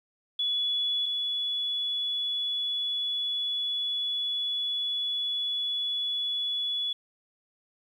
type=tone pair in turn; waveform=sine; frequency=3409 / 3409 Hz; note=G#7 / G#7; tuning=+45 / +45 cents; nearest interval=unison; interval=0 cents; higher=neither; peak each=-25 / -27 dBFS; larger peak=first; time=0.39-1.06 / 1.06-6.93 s; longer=second; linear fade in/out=5 ms; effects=10-bit